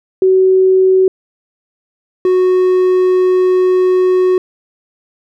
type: tone pair in turn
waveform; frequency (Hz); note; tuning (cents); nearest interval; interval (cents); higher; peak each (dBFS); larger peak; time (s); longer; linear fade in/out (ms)
sine / triangle; 376.5 / 368.3; F#4 / F#4; +30 / -8; unison; 38; first; -6; neither; 0.22-1.08 / 2.25-4.38; second; 2
effects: none